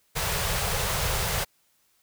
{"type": "band-stop noise", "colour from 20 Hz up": "pink", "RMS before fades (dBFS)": -27, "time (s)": [0.15, 1.45], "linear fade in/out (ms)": 20, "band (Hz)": [180, 410], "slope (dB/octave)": 48, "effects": ["white hiss -67 dBFS RMS until 2.02 s"]}